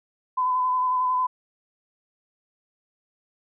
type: tone with vibrato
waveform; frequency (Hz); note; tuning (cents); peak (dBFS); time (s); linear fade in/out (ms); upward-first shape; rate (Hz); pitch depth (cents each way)
sine; 1011; B5; +40; -20; 0.37-1.27; 10; square; 11; 15
effects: none